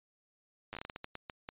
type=slowing click train; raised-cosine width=0.3 ms; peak=-25 dBFS; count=13; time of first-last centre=0.73-1.489 s; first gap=9 ms; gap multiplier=1.32; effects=resampled to 8000 Hz